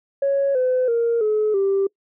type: tone with pitch steps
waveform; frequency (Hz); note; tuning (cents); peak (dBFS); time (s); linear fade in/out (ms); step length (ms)
sine; 554.4 / 508.4 / 466.2 / 427.5 / 392; C#5 / C5 / A#4 / A4 / G4; 0 / -50 / 0 / -50 / 0; -15; 0.22-1.87; 5; 330
effects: noise-tail reverb RT60 0.1 s tail -25 dB re dry + tanh soft clip ceiling -13 dBFS